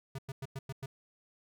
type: tone bursts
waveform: square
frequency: 134.6 Hz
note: C3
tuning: 49 cents sharp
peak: -38 dBFS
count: 6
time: 0.15-0.86 s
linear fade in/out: 5 ms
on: 35 ms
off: 100 ms
effects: none